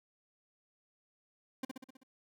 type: tone with echo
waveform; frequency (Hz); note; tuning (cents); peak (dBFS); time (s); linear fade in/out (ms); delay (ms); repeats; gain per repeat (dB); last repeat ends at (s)
40% pulse; 261.6; C4; 0; -34; 1.63-1.65; 5; 64; 6; -4; 2.034
effects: none